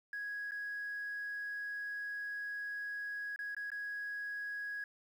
sine tone with dropouts, 1661.2 Hz, G#6, in tune, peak -37 dBFS, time 0.13-4.84 s, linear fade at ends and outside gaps 2 ms, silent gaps 0.51-0.518 / 3.361-3.39 / 3.548-3.566 / 3.703-3.717 s, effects tanh soft clip ceiling -34 dBFS + 11-bit

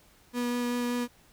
35% pulse tone with vibrato, 242.9 Hz, B3, 29 cents flat, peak -26 dBFS, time 0.33-1.08 s, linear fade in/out 50 ms, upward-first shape sine, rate 5.2 Hz, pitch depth 8 cents each way, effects pink hiss -60 dBFS RMS until 1.32 s

